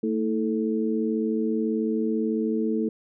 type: tone cluster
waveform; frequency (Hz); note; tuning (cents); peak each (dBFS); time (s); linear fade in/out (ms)
sine; 224.5 / 322.8 / 436.8; A3 / E4 / A4; +35 / -36 / -13; -25 / -28 / -28; 0.03-2.89; 5
effects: none